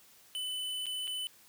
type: tone with dropouts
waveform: square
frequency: 3009 Hz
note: F#7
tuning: 28 cents sharp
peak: -35 dBFS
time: 0.35-1.27 s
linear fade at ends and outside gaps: 0 ms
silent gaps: 0.858-0.866 / 1.072-1.077 s
effects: white hiss -60 dBFS RMS until 1.48 s